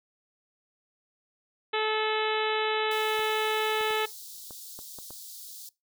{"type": "harmonic tone", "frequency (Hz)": 433.7, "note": "A4", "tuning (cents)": -25, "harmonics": [1, 2, 3, 4, 5, 6, 7, 8, 9], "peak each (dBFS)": [-29, -32, -34, -35, -36, -37, -37, -38, -39], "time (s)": [1.73, 4.06], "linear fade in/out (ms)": 10}
{"type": "high-pass noise", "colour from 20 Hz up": "white", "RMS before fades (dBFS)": -44, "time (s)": [2.91, 5.69], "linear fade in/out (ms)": 2, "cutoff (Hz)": 3600, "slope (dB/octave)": 48}
{"type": "clicks", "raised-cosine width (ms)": 1, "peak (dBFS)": -31, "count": 7, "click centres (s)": [3.193, 3.81, 3.907, 4.508, 4.79, 4.987, 5.106]}
{"effects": ["noise-tail reverb RT60 0.2 s tail -20 dB re dry"]}